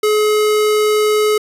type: tone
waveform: square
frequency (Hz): 424.9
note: G#4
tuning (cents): +40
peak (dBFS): -12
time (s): 0.03-1.38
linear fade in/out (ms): 5
effects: resampled to 32000 Hz